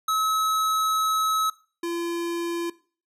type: tone pair in turn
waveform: square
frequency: 1288 / 341.1 Hz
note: E6 / F4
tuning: -41 / -41 cents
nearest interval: octave + major seventh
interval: 2300 cents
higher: first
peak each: -22 / -27 dBFS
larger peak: first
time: 0.08-1.5 / 1.83-2.7 s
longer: first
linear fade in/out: 5 ms
effects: noise-tail reverb RT60 0.4 s tail -19 dB re dry + resampled to 32000 Hz